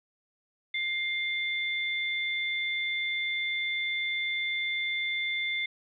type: tone pair together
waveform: sine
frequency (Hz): 2100 / 3532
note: C7 / A7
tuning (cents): +6 / +6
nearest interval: major sixth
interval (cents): 900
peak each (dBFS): -29 / -34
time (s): 0.74-5.66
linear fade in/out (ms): 5
effects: none